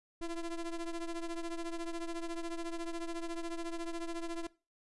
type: ring-modulated tone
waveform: square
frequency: 170 Hz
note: F3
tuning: 46 cents flat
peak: -34 dBFS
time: 0.21-4.47 s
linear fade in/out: 5 ms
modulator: 163 Hz
effects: noise-tail reverb RT60 0.3 s tail -20 dB re dry + resampled to 24000 Hz